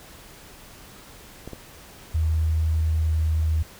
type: clicks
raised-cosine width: 2 ms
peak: -22 dBFS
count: 2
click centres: 1.476 / 1.533 s
type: tone with pitch glide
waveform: sine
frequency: 79.6 to 79 Hz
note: D#2 to D#2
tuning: +40 to +27 cents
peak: -19 dBFS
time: 2.14-3.63 s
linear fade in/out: 10 ms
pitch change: -13 cents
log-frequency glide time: 2.7-3.47 s
effects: pink hiss -46 dBFS RMS until 3.79 s